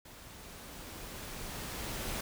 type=noise with level ramp; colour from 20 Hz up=pink; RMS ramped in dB=-52 to -37 dBFS; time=0.05-2.21 s; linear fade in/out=5 ms; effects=none